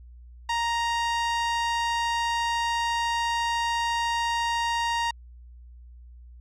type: tone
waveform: sawtooth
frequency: 934 Hz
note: A#5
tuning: 3 cents sharp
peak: -20 dBFS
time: 0.49-5.11 s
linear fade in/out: 5 ms
effects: added 60 Hz sine -44 dBFS peak until 6.4 s + low-pass 6000 Hz 12 dB/octave